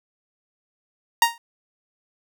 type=tone with exponential decay; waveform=sawtooth; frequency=932.3 Hz; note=A#5; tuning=in tune; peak=-6 dBFS; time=1.22-1.38 s; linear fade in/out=2 ms; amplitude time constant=33 ms; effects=none